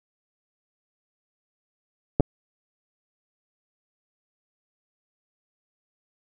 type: clicks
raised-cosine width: 2 ms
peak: -6 dBFS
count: 2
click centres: 2.199 / 2.206 s
effects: none